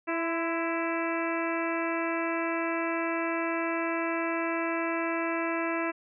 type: harmonic tone with a mistuned harmonic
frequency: 331.4 Hz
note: E4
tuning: 9 cents sharp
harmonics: 1 / 2 / 3 / 4 / 5 / 6 / 7 / 8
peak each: -31 / -34 / -36 / -37 / -38 / -39 / -39 / -40 dBFS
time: 0.07-5.92 s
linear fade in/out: 20 ms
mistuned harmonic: 3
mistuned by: +32 cents
effects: none